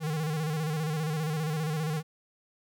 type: tone with vibrato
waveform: square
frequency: 155.56 Hz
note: D#3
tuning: in tune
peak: -29 dBFS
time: 0-2.03 s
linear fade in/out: 50 ms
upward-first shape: square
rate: 15 Hz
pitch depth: 61 cents each way
effects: none